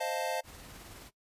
square chord, F dominant seventh, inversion second, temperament equal, 523.3 / 622.3 / 698.5 / 880 Hz, C5 / Eb5 / F5 / A5, 0 / 0 / 0 / 0 cents, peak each -38 dBFS, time 0-0.41 s, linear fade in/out 10 ms
pink noise with tremolo, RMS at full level -48 dBFS, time 0.43-1.11 s, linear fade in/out 50 ms, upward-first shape triangle, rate 19 Hz, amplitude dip 35%
effects noise-tail reverb RT60 0.1 s tail -18 dB re dry + resampled to 32000 Hz

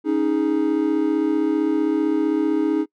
triangle chord, C# suspended second, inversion none, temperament equal with one note detuned, 277.2 / 312.7 / 415.3 Hz, C#4 / D#4 / G#4, 0 / +9 / 0 cents, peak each -22 / -17 / -23 dBFS, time 0.04-2.86 s, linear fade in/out 50 ms, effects noise-tail reverb RT60 0.1 s tail -24 dB re dry

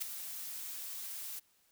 blue noise with ADSR envelope, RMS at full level -33 dBFS, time 0-1.4 s, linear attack 22 ms, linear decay 3 ms, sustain -10 dB, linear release 17 ms, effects white hiss -71 dBFS RMS until 1.71 s

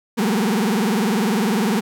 35% pulse tone with vibrato, 210.5 Hz, G#3, 24 cents sharp, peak -15 dBFS, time 0.17-1.81 s, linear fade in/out 20 ms, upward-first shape triangle, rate 20 Hz, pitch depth 280 cents each way, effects none

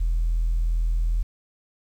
sine tone, 41.2 Hz, E1, in tune, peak -18 dBFS, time 0-1.23 s, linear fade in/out 10 ms, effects tanh soft clip ceiling -17 dBFS + 9-bit

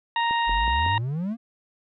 harmonic tone, 932.3 Hz, A#5, in tune, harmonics 1 / 2 / 3 / 4, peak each -22 / -28 / -32 / -34 dBFS, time 0.16-0.98 s, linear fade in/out 2 ms
click train, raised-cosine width 2 ms, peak -24 dBFS, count 4, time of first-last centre 0.31-0.864 s, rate 5.42 Hz
triangle exponential sweep, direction up, 38.49 to 241.3 Hz, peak -23 dBFS, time 0.46-1.37 s, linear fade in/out 50 ms
effects none

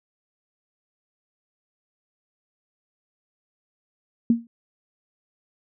sine tone with exponential decay, 232.7 Hz, A#3, 3 cents flat, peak -11 dBFS, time 4.3-4.47 s, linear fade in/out 2 ms, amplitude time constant 35 ms, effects none

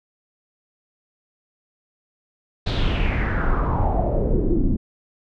brown noise with low-pass filter sweep, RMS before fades -20 dBFS, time 2.66-4.77 s, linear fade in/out 10 ms, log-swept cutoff 4200 to 250 Hz, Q 4.6, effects none

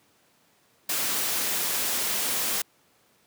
white noise, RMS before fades -27 dBFS, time 0.89-2.62 s, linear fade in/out 5 ms, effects pink hiss -63 dBFS RMS until 3.26 s + high-pass 150 Hz 12 dB/octave

